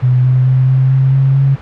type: tone with pitch steps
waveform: sine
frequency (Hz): 126.2 / 127.89 / 129.6 / 131.33 / 133.09 / 134.87 / 136.67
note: B2 / C3 / C3 / C3 / C3 / C#3 / C#3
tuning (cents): +38 / -39 / -16 / +7 / +30 / -47 / -24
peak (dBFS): -7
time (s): 0.02-1.56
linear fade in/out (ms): 20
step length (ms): 220
effects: pink hiss -33 dBFS RMS until 1.61 s + low-pass 2000 Hz 12 dB/octave